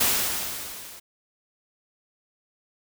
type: noise with level ramp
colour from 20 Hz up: white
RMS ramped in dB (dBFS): -20 to -44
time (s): 0-1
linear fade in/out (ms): 10
effects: none